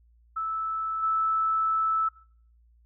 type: tone with level steps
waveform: sine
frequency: 1312 Hz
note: E6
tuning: 9 cents flat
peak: -27 / -22 dBFS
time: 0.36-2.09 s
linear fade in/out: 10 ms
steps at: 1.02 s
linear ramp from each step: 20 ms
effects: noise-tail reverb RT60 0.5 s tail -19 dB re dry + added 58 Hz sine -57 dBFS peak until 2.85 s